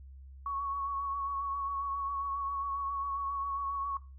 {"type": "tone with vibrato", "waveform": "sine", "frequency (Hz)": 1113, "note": "C#6", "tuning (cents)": 7, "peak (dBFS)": -32, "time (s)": [0.46, 3.97], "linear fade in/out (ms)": 2, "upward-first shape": "sine", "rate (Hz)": 7.4, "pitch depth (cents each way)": 24, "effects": ["noise-tail reverb RT60 0.3 s tail -18 dB re dry", "added 67 Hz sine -47 dBFS peak until 4.18 s"]}